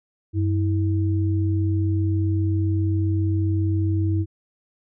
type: tone pair together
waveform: sine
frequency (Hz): 96.2 / 323.6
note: G2 / E4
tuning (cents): -32 / -32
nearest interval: octave + major sixth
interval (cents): 2100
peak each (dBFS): -19 / -26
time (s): 0.33-4.26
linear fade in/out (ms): 50
effects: none